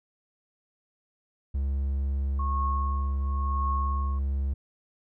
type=tone; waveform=triangle; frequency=68.6 Hz; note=C#2; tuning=17 cents flat; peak=-23 dBFS; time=1.54-4.54 s; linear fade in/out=10 ms
type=tone with tremolo; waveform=sine; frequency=1093 Hz; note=C#6; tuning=25 cents flat; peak=-27 dBFS; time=2.39-4.19 s; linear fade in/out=5 ms; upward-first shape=triangle; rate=0.95 Hz; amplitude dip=95%
effects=none